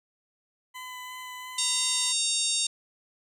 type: tone with vibrato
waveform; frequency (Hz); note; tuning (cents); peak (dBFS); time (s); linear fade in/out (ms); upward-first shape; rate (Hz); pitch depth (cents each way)
20% pulse; 1008; B5; +35; -33; 0.74-2.13; 20; sine; 2.9; 10
type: harmonic tone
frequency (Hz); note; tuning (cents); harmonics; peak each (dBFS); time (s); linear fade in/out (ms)
924; A#5; -16; 3 / 4 / 5 / 6 / 7 / 8 / 9 / 10; -38 / -29 / -34 / -33 / -35 / -32 / -34 / -33; 1.58-2.67; 5
effects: none